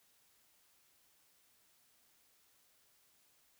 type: silence
effects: white hiss -71 dBFS RMS until 3.59 s